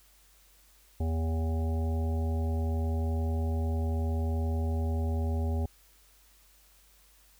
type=harmonic tone; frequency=80.8 Hz; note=E2; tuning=34 cents flat; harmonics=1 / 3 / 5 / 7 / 9 / 10; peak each=-27 / -37 / -41 / -44 / -46 / -47 dBFS; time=1-5.66 s; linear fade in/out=5 ms; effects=added 49 Hz sine -62 dBFS peak until 7.39 s + white hiss -62 dBFS RMS until 7.39 s